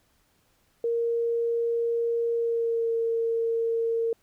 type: tone with pitch glide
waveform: sine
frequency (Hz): 466 to 458.3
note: A#4 to A#4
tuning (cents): -1 to -29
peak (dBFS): -23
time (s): 0.84-4.13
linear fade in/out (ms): 2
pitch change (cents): -28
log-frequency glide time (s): 2.34-2.92
effects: pink hiss -67 dBFS RMS until 4.22 s